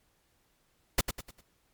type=noise with echo; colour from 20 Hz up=pink; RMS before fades=-24 dBFS; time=0.98-1.01 s; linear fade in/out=5 ms; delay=100 ms; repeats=4; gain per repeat=-8 dB; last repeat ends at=1.41 s; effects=pink hiss -71 dBFS RMS until 1.73 s + MP3 96 kbps